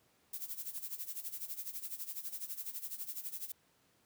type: noise with tremolo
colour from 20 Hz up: violet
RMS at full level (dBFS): -40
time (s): 0.33-3.52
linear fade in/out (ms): 5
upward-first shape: sine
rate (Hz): 12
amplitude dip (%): 80
effects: pink hiss -71 dBFS RMS until 4.05 s + high-pass 100 Hz 12 dB/octave